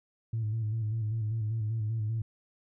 sine tone with vibrato, 110 Hz, A2, in tune, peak -27 dBFS, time 0.33-2.22 s, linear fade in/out 5 ms, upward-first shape square, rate 5.1 Hz, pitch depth 50 cents each way, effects tanh soft clip ceiling -25 dBFS

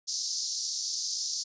white band-pass noise, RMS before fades -33 dBFS, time 0.07-1.44 s, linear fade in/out 20 ms, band 4500 to 6400 Hz, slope 48 dB/octave, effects resampled to 16000 Hz

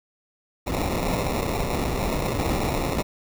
pink noise with sample-and-hold, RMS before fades -25 dBFS, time 0.66-3.03 s, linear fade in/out 20 ms, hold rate 1575 Hz, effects none

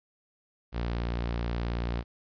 sawtooth tone, 58.6 Hz, A#1, 10 cents sharp, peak -25 dBFS, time 0.72-2.04 s, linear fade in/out 50 ms, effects resampled to 11025 Hz + 11-bit

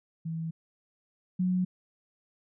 sine tone pair in turn, 162.9 / 182.85 Hz, E3 / F#3, -20 / -20 cents, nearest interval major second, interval 200 cents, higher second, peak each -31 / -24 dBFS, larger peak second, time 0.25-0.51 / 1.39-1.65 s, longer neither, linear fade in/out 10 ms, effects none

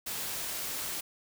white noise, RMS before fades -36 dBFS, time 0.06-1.01 s, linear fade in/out 10 ms, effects none

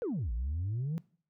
sine exponential two-way sweep, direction down then up, 523.3 to 53 to 171.8 Hz, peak -29 dBFS, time 0.02-0.98 s, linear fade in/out 0 ms, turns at 0.32 s, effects noise-tail reverb RT60 0.5 s tail -23 dB re dry + tanh soft clip ceiling -29 dBFS

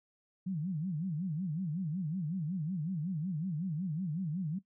sine tone with vibrato, 168.7 Hz, E3, 40 cents sharp, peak -32 dBFS, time 0.46-4.59 s, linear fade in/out 10 ms, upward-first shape sine, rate 5.4 Hz, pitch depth 240 cents each way, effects noise-tail reverb RT60 0.1 s tail -17 dB re dry

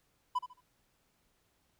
triangle tone with echo, 997 Hz, B5, 16 cents sharp, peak -26 dBFS, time 0.35-0.39 s, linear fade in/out 10 ms, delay 73 ms, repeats 3, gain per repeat -11 dB, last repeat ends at 0.609 s, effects pink hiss -74 dBFS RMS until 1.79 s

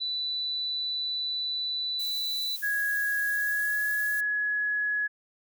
sine tone, 3976 Hz, B7, 11 cents sharp, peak -28 dBFS, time 0-2.57 s, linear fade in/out 20 ms
violet noise, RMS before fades -39 dBFS, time 1.99-4.21 s, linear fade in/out 10 ms
sine tone with pitch glide, 1661.2 to 1686.3 Hz, G#6 to G#6, 0 to +26 cents, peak -25 dBFS, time 2.62-5.08 s, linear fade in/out 20 ms, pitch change +26 cents, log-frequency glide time 3.26-3.86 s
effects none

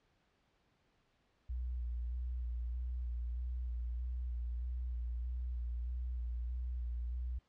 sine tone with vibrato, 60.4 Hz, B1, 38 cents flat, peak -36 dBFS, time 1.49-7.39 s, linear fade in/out 10 ms, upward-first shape square, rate 1.6 Hz, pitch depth 27 cents each way, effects pink hiss -75 dBFS RMS until 7.48 s + low-pass 4000 Hz 12 dB/octave

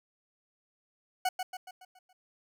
40% pulse tone with echo, 740 Hz, F#5, in tune, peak -25 dBFS, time 1.25-1.29 s, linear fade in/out 5 ms, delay 140 ms, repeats 6, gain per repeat -6 dB, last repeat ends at 2.13 s, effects none

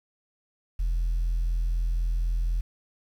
sine tone, 42 Hz, E1, 33 cents sharp, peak -21 dBFS, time 0.79-2.61 s, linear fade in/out 10 ms, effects tanh soft clip ceiling -21 dBFS + 9-bit

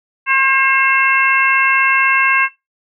harmonic tone, 536 Hz, C5, 42 cents sharp, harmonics 2 / 3 / 4 / 5, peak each -16 / -16 / -16 / -16 dBFS, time 0.26-2.49 s, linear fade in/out 50 ms, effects noise-tail reverb RT60 0.2 s tail -18 dB re dry

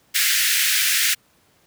pink high-pass noise, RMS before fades -19 dBFS, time 0.14-1.15 s, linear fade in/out 20 ms, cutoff 1600 Hz, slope 48 dB/octave, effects pink hiss -59 dBFS RMS until 1.66 s + high-pass 80 Hz 12 dB/octave

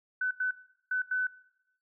sine tone bursts at uneven times, 1506 Hz, F#6, 30 cents sharp, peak -27 dBFS, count 4, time 0.21-0.31 / 0.4-0.51 / 0.91-1.02 / 1.11-1.27 s, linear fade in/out 5 ms, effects noise-tail reverb RT60 0.9 s tail -19 dB re dry

